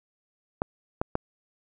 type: clicks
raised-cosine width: 1 ms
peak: -11 dBFS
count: 3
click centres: 0.619 / 1.015 / 1.154 s
effects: none